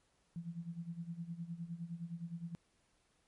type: tone with tremolo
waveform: sine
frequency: 169.1 Hz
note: E3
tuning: 44 cents sharp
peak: -38 dBFS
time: 0.36-2.55 s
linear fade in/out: 0 ms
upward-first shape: sine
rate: 9.7 Hz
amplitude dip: 80%
effects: pink hiss -75 dBFS RMS until 3.27 s + MP3 48 kbps